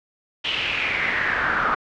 brown noise with band-pass filter sweep, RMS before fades -23 dBFS, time 0.44-1.75 s, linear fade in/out 10 ms, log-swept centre 3100 to 1300 Hz, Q 4.9, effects low-pass 5000 Hz 12 dB/octave

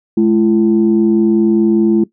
sine tone pair together, 213.3 / 338.2 Hz, G#3 / E4, +46 / +44 cents, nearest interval minor sixth, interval 798 cents, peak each -10 dBFS, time 0.17-2.04 s, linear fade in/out 5 ms, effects noise-tail reverb RT60 0.1 s tail -18 dB re dry + tanh soft clip ceiling -2 dBFS

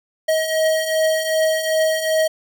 square beating tone pair, 632 / 634.6 Hz, D#5 / D#5, +27 / +34 cents, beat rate 2.6 Hz, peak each -24 / -18 dBFS, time 0.28-2.28 s, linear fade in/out 10 ms, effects none

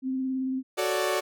sine tone with vibrato, 261.6 Hz, C4, in tune, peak -26 dBFS, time 0.02-0.63 s, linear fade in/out 50 ms, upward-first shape sine, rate 18 Hz, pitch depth 17 cents each way
sawtooth chord, D major seventh, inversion first, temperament equal, 370 / 440 / 554.4 / 587.3 Hz, F#4 / A4 / C#5 / D5, 0 / 0 / 0 / 0 cents, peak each -25 / -28 / -30 / -25 dBFS, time 0.77-1.21 s, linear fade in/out 20 ms
effects none

